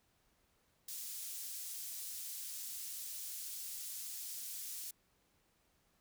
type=high-pass noise; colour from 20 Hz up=pink; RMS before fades=-45 dBFS; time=0.88-4.91 s; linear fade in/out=5 ms; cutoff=6900 Hz; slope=12 dB/octave; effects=pink hiss -75 dBFS RMS until 6 s